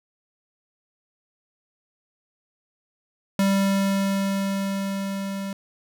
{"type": "tone with level ramp", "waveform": "square", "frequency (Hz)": 196, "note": "G3", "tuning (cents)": 0, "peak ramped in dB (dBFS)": [-18, -29], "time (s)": [3.39, 5.53], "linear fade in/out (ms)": 2, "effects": []}